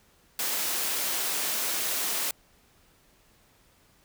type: high-pass noise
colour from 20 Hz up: white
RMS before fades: -29 dBFS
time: 0.39-2.31 s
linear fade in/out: 2 ms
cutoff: 250 Hz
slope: 12 dB/octave
effects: pink hiss -62 dBFS RMS until 4.04 s